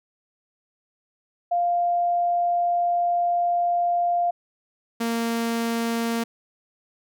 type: tone pair in turn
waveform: sine / sawtooth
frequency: 698.5 / 231 Hz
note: F5 / A#3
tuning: 0 / -16 cents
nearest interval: octave + perfect fifth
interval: 1916 cents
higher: first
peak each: -19 dBFS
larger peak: neither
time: 1.51-4.31 / 5-6.24 s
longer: first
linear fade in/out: 10 ms
effects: none